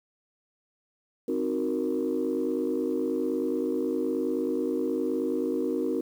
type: chord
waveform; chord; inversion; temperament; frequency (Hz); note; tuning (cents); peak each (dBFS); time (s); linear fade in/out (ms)
sine; C half-diminished seventh; none; equal; 261.6 / 311.1 / 370 / 466.2; C4 / Eb4 / Gb4 / Bb4; 0 / 0 / 0 / 0; -30; 1.28-6.01; 5
effects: tanh soft clip ceiling -18 dBFS + 9-bit